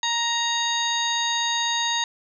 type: harmonic tone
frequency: 936 Hz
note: A#5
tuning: 7 cents sharp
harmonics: 1 / 2 / 3 / 4 / 5 / 7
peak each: -27 / -29 / -34 / -25 / -35 / -30 dBFS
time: 0.03-2.04 s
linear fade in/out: 2 ms
effects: none